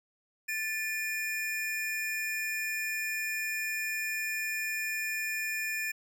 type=tone pair together; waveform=square; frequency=1760 / 2428 Hz; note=A6 / D#7; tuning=0 / -43 cents; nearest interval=tritone; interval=557 cents; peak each=-36 / -34 dBFS; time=0.48-5.92 s; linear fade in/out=10 ms; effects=none